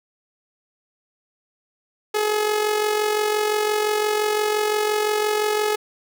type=tone with amplitude modulation; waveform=sawtooth; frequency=423.8 Hz; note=G#4; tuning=35 cents sharp; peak=-13 dBFS; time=2.14-5.76 s; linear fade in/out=10 ms; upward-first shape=sine; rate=45.8 Hz; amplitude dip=50%; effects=none